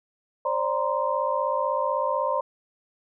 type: tone cluster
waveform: sine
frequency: 533 / 589 / 941 / 1037 Hz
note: C5 / D5 / A#5 / C6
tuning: +32 / +5 / +16 / -16 cents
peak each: -28 dBFS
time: 0.45-2.41 s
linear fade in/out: 5 ms
effects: none